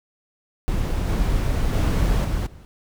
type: noise with level steps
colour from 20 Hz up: brown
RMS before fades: -23 / -21 / -19 / -23 / -42 dBFS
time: 0.68-2.65 s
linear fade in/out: 0 ms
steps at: 1.08 / 1.73 / 2.24 / 2.46 s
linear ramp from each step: 10 ms
effects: none